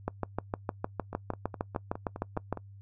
two click trains, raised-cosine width 1 ms, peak -24 / -16 dBFS, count 8 / 17, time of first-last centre 1.13-2.573 / 0.08-2.526 s, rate 4.85 / 6.54 Hz, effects noise-tail reverb RT60 0.1 s tail -23 dB re dry + added 99 Hz sine -47 dBFS peak until 2.81 s

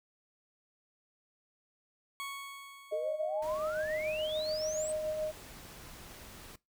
20% pulse tone with exponential decay, 1108.7 Hz, C#6, in tune, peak -32 dBFS, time 2.2-3.95 s, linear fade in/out 0 ms, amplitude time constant 380 ms
sine tone with tremolo, 619 Hz, D#5, 9 cents flat, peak -30 dBFS, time 2.91-5.32 s, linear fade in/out 20 ms, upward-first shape triangle, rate 7 Hz, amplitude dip 40%
sine exponential sweep, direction up, 420.5 to 8390 Hz, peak -38 dBFS, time 2.92-4.92 s, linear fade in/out 5 ms
pink noise, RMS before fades -50 dBFS, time 3.42-6.56 s, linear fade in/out 5 ms
effects noise-tail reverb RT60 0.2 s tail -21 dB re dry

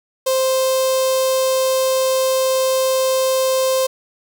sawtooth tone with notch filter, 523.3 Hz, C5, in tune, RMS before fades -17 dBFS, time 0.26-3.87 s, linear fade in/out 10 ms, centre 1800 Hz, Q 0.57, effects none

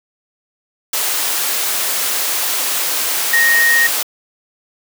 sine tone in noise, 1864.7 Hz, A#6, in tune, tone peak -10 dBFS, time 3.33-3.87 s, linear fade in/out 5 ms, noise white, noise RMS -18 dBFS, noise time 0.93-4.03 s, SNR +5 dB, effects high-pass 400 Hz 12 dB/octave

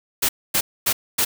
white noise bursts, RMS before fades -19 dBFS, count 4, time 0.22-1.25 s, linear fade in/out 10 ms, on 70 ms, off 250 ms, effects none

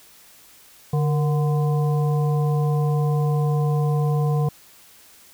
harmonic tone with a mistuned harmonic, 146.83 Hz, D3, in tune, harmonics 1 / 3 / 5 / 7, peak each -18 / -28 / -32 / -35 dBFS, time 0.93-4.49 s, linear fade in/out 5 ms, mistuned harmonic 3, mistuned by +94 cents, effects white hiss -50 dBFS RMS until 5.33 s

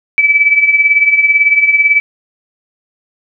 sine tone with tremolo, 2303 Hz, D7, 34 cents flat, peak -3 dBFS, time 0.18-2 s, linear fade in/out 0 ms, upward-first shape triangle, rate 18 Hz, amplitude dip 75%, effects none

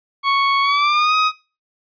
sawtooth tone with pitch glide, 1108.7 to 1258.9 Hz, C#6 to D#6, 0 to +20 cents, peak -10 dBFS, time 0.23-1.32 s, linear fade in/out 50 ms, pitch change +220 cents, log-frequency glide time 0.62-1.15 s, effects noise-tail reverb RT60 0.3 s tail -17 dB re dry + resampled to 11025 Hz

